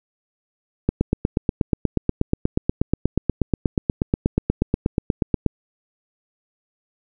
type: click train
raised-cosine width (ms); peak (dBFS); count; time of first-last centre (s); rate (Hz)
3; -4; 39; 0.89-5.463; 8.31
effects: none